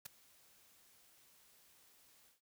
white noise with ADSR envelope, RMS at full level -43 dBFS, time 0.05-2.41 s, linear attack 12 ms, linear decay 5 ms, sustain -24 dB, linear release 140 ms, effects none

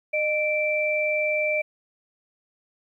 sine tone pair together, 610 / 2341 Hz, D#5 / D7, -34 / -6 cents, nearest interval octave + major seventh, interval 2328 cents, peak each -24 dBFS, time 0.13-1.62 s, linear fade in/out 10 ms, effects 10-bit

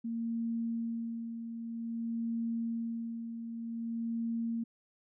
sine tone with tremolo, 230.2 Hz, A#3, 22 cents flat, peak -31 dBFS, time 0.04-4.64 s, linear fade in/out 10 ms, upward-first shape sine, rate 0.52 Hz, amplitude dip 55%, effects none

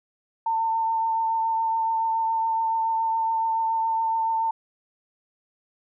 sine tone with vibrato, 900 Hz, A5, 39 cents sharp, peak -21 dBFS, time 0.46-4.51 s, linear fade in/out 5 ms, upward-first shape sine, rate 7.1 Hz, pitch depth 14 cents each way, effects none

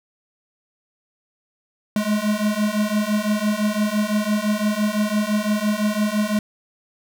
square beating tone pair, 207.7 / 213.6 Hz, G#3 / G#3, 0 / +49 cents, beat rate 5.9 Hz, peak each -23 / -22 dBFS, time 1.96-6.39 s, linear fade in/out 2 ms, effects none

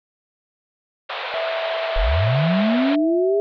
pink band-pass noise, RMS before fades -28 dBFS, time 1.09-2.96 s, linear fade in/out 10 ms, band 490 to 3900 Hz, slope 48 dB/octave
sine tone, 656 Hz, E5, 9 cents flat, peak -23 dBFS, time 1.34-3.4 s, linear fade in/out 0 ms
sine linear sweep, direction up, 30.25 to 412.3 Hz, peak -16 dBFS, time 1.96-3.4 s, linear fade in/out 0 ms
effects none

